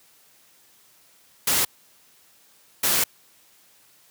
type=noise bursts at uneven times; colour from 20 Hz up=white; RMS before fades=-21 dBFS; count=2; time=1.47-1.65 / 2.83-3.04 s; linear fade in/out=5 ms; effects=white hiss -57 dBFS RMS until 4.1 s + high-pass 80 Hz 12 dB/octave